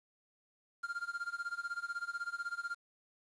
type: tone with tremolo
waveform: triangle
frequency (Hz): 1396.9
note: F6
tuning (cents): 0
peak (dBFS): -32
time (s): 0.83-2.75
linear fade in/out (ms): 10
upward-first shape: sine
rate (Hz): 16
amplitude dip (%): 95
effects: resampled to 22050 Hz + 10-bit